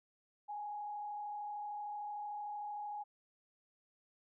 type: tone with frequency modulation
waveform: sine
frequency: 830.6 Hz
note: G#5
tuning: in tune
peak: -40 dBFS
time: 0.48-3.04 s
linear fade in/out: 20 ms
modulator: 33.2 Hz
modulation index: 0.53
effects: none